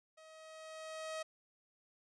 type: tone with level ramp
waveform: sawtooth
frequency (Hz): 634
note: D#5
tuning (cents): +32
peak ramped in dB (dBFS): -53 to -35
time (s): 0.17-1.23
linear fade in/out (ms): 10
effects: resampled to 22050 Hz